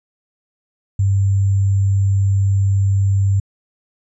sine tone with sample-and-hold, 98.1 Hz, G2, 2 cents sharp, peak -12 dBFS, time 0.99-3.4 s, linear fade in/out 5 ms, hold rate 7350 Hz, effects resampled to 22050 Hz

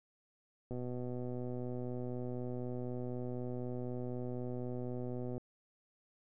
click train, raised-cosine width 2 ms, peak -29 dBFS, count 580, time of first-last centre 0.71-5.379 s, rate 124 Hz, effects none

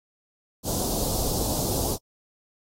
pink band-stop noise, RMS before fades -27 dBFS, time 0.63-1.98 s, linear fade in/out 50 ms, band 870 to 4300 Hz, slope 24 dB/octave, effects AAC 48 kbps

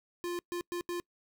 square tone bursts at uneven times, 349.6 Hz, F4, 2 cents sharp, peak -34 dBFS, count 4, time 0.24-0.39 / 0.52-0.61 / 0.72-0.81 / 0.89-1 s, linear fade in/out 0 ms, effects noise-tail reverb RT60 0.1 s tail -25 dB re dry

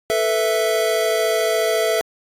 square chord, A suspended second, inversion none, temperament equal, 440 / 493.9 / 659.3 Hz, A4 / B4 / E5, 0 / 0 / 0 cents, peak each -22 / -26 / -20 dBFS, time 0.1-2.01 s, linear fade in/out 0 ms, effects AAC 48 kbps

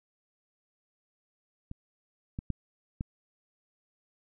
clicks, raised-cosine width 5 ms, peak -27 / -22 / -18 / -20 dBFS, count 4, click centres 1.714 / 2.389 / 2.503 / 3.009 s, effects none

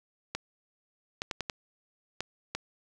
clicks, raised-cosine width 0.2 ms, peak -15 dBFS, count 7, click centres 0.35 / 1.219 / 1.312 / 1.407 / 1.498 / 2.206 / 2.55 s, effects none

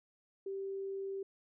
sine tone, 390 Hz, G4, 9 cents flat, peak -37 dBFS, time 0.46-1.23 s, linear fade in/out 5 ms, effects none

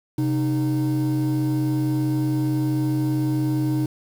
triangle tone pair together, 131.4 / 308.1 Hz, C3 / D#4, +8 / -17 cents, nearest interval octave + minor third, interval 1475 cents, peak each -19 / -19 dBFS, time 0.18-3.86 s, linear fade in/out 5 ms, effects tanh soft clip ceiling -14 dBFS + 7-bit

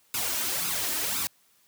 white noise with flanger, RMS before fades -29 dBFS, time 0.14-1.27 s, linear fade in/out 0 ms, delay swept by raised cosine 0.78 to 3.28 ms, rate 1.9 Hz, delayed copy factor +0.7, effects white hiss -64 dBFS RMS until 1.67 s + high-pass 80 Hz 12 dB/octave

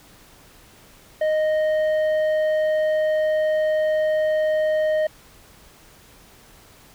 sine tone with tanh clipping, 620 Hz, D#5, 6 cents flat, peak -19 dBFS, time 1.21-5.07 s, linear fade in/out 5 ms, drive 7 dB, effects pink hiss -50 dBFS RMS until 6.94 s

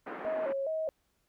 pink band-pass noise, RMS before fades -41 dBFS, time 0.06-0.53 s, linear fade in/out 10 ms, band 260 to 1800 Hz, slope 24 dB/octave
sine tone with vibrato, 589 Hz, D5, 5 cents sharp, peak -30 dBFS, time 0.25-0.89 s, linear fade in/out 0 ms, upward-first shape square, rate 2.4 Hz, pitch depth 130 cents each way
effects pink hiss -75 dBFS RMS until 1.28 s

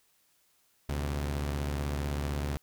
sawtooth tone pair together, 72.29 / 128.8 Hz, D2 / C3, -27 / -27 cents, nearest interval minor seventh, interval 1000 cents, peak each -27 / -35 dBFS, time 0.89-2.57 s, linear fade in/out 0 ms, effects white hiss -69 dBFS RMS until 2.62 s

